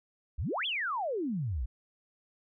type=exponential two-way sweep; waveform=sine; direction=up then down; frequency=52.1 to 3520 to 52.1 Hz; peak=-30 dBFS; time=0.38-1.66 s; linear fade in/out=10 ms; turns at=0.66 s; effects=none